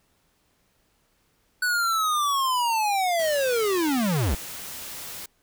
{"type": "linear sweep", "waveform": "square", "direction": "down", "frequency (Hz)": [1495, 52], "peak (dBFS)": -22, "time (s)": [1.62, 4.35], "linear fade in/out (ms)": 5}
{"type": "noise", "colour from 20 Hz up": "white", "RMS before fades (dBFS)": -37, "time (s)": [3.19, 5.26], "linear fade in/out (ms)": 5}
{"effects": ["pink hiss -67 dBFS RMS until 5.42 s"]}